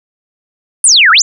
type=exponential two-way sweep; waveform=sine; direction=down then up; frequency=10020 to 1244 to 7440 Hz; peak=-3 dBFS; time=0.84-1.22 s; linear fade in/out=2 ms; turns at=1.11 s; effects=none